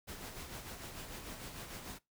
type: noise with tremolo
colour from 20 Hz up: pink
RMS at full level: -45 dBFS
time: 0.07-1.99 s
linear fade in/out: 20 ms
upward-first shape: sine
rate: 6.7 Hz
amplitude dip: 45%
effects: noise-tail reverb RT60 0.2 s tail -21 dB re dry